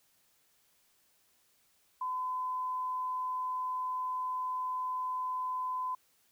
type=tone; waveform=sine; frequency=1015 Hz; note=B5; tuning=47 cents sharp; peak=-32 dBFS; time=2.01-5.95 s; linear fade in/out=5 ms; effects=white hiss -70 dBFS RMS until 6.31 s